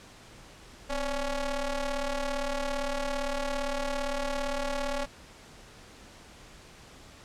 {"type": "ring-modulated tone", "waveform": "sawtooth", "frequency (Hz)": 277.2, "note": "C#4", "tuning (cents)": 0, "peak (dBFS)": -22, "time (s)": [0.89, 5.06], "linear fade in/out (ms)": 20, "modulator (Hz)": 296, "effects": ["pink hiss -51 dBFS RMS until 7.24 s", "low-pass 8000 Hz 12 dB/octave"]}